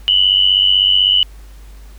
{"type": "tone pair together", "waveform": "sine", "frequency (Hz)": [2923, 3019], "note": ["F#7", "F#7"], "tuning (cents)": [-22, 34], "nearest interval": "minor second", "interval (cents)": 56, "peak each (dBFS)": -12, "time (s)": [0.08, 1.23], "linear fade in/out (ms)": 0, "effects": ["added 50 Hz sine -34 dBFS peak until 1.98 s", "pink hiss -48 dBFS RMS until 1.98 s"]}